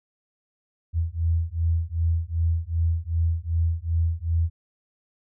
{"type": "beating tone pair", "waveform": "sine", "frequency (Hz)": [81.8, 84.4], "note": ["E2", "E2"], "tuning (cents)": [-13, 41], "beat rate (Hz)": 2.6, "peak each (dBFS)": -24, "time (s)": [0.93, 4.5], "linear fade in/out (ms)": 50, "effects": []}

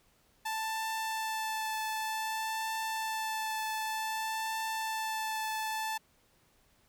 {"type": "tone with vibrato", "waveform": "sawtooth", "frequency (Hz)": 880, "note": "A5", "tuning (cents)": 0, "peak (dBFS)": -29, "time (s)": [0.45, 5.98], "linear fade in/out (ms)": 10, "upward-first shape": "triangle", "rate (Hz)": 0.54, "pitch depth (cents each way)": 14, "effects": ["pink hiss -68 dBFS RMS until 6.88 s"]}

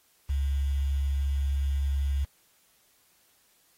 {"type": "tone with quantisation", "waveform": "sine", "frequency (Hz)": 69.3, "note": "C#2", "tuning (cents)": 0, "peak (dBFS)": -24, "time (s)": [0.29, 2.25], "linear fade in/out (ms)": 10, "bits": 8, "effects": ["white hiss -65 dBFS RMS until 3.77 s", "AAC 48 kbps"]}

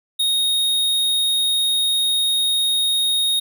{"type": "tone", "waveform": "square", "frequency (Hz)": 3729, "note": "A#7", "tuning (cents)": 0, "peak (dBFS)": -17, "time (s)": [0.19, 3.4], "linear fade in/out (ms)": 10, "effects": []}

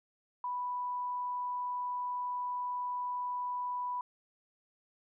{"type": "tone", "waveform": "sine", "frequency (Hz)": 987.8, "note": "B5", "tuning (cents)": 0, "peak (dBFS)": -33, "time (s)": [0.44, 4.01], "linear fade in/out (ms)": 2, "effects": []}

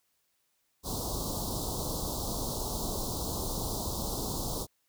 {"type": "band-stop noise", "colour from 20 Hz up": "pink", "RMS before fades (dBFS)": -34, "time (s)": [0.83, 4.67], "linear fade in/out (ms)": 50, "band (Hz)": [1100, 3800], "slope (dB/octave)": 48, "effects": ["white hiss -75 dBFS RMS until 4.88 s"]}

